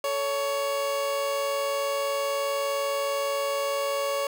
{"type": "tone pair together", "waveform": "30% pulse", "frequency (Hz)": [440, 559.8], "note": ["A4", "C#5"], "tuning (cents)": [0, 17], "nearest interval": "major third", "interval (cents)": 417, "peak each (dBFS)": [-34, -23], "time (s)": [0.04, 4.27], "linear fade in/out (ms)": 2, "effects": []}